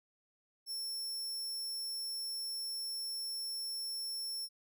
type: tone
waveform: sawtooth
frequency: 5400 Hz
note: E8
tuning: 41 cents sharp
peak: -35 dBFS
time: 0.66-4.49 s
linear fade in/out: 50 ms
effects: none